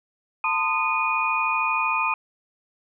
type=tone cluster; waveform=sine; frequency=896 / 1029 / 1236 / 2466 Hz; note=A5 / C6 / D#6 / D#7; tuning=+31 / -29 / -12 / -16 cents; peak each=-27 / -27 / -27 / -24 dBFS; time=0.44-2.14 s; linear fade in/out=2 ms; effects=none